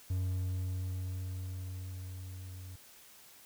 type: tone with level ramp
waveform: triangle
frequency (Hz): 92.2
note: F#2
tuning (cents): -6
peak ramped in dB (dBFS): -28 to -42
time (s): 0.1-2.76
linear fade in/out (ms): 5
effects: white hiss -57 dBFS RMS until 3.45 s